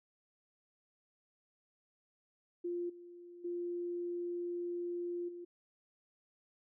sine tone with level steps, 349.2 Hz, F4, in tune, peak -35 / -50 / -36 / -44 dBFS, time 2.64-5.45 s, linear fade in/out 10 ms, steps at 2.89 / 3.44 / 5.28 s, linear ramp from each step 10 ms, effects none

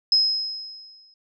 sine tone with exponential decay, 5120 Hz, D#8, 49 cents sharp, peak -13 dBFS, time 0.12-1.14 s, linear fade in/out 2 ms, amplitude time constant 220 ms, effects none

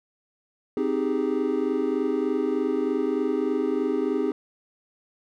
triangle chord, Ab major seventh, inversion first, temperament equal, 261.6 / 311.1 / 392 / 415.3 Hz, C4 / Eb4 / G4 / Ab4, 0 / 0 / 0 / 0 cents, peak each -26 dBFS, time 0.77-4.32 s, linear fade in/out 2 ms, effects none

